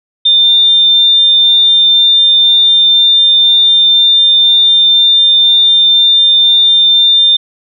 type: tone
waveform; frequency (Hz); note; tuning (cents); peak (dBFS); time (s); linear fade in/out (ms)
sine; 3599; A7; +38; -4; 0.25-7.37; 10
effects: none